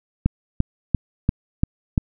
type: click train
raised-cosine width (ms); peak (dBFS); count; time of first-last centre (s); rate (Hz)
5; -4; 6; 0.26-1.978; 2.91
effects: none